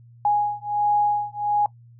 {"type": "beating tone pair", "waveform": "sine", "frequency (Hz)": [828, 829.4], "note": ["G#5", "G#5"], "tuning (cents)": [-5, -3], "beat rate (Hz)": 1.4, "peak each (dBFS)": -22, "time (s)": [0.25, 1.66], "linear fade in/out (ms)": 2, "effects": ["noise-tail reverb RT60 0.1 s tail -19 dB re dry", "added 118 Hz sine -46 dBFS peak until 1.99 s"]}